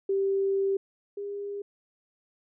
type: tone pair in turn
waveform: sine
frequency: 391.1 / 404.2 Hz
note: G4 / G#4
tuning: -4 / -47 cents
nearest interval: minor second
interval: 57 cents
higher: second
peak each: -23 / -32 dBFS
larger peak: first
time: 0.09-0.77 / 1.17-1.62 s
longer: first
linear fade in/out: 5 ms
effects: none